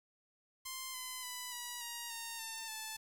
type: tone with pitch steps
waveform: 5% pulse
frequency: 1046.5 / 1020.2 / 994.6 / 969.7 / 945.3 / 921.6 / 898.5 / 875.9 Hz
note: C6 / C6 / B5 / B5 / A#5 / A#5 / A5 / A5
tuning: 0 / -44 / +12 / -32 / +24 / -20 / +36 / -8 cents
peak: -30 dBFS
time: 0.65-2.97 s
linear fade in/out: 10 ms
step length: 290 ms
effects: 10-bit